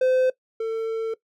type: tone pair in turn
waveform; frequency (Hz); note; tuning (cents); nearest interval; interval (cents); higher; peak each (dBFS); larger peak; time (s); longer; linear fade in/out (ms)
triangle; 514 / 448.7; C5 / A4; -31 / +34; major second; 235; first; -15 / -21; first; 0.01-0.3 / 0.6-1.14; second; 5
effects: noise-tail reverb RT60 0.1 s tail -19 dB re dry